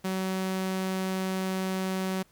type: tone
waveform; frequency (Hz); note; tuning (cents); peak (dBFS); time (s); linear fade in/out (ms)
sawtooth; 188.5; F#3; +32; -24; 0.04-2.23; 10
effects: pink hiss -63 dBFS RMS until 2.31 s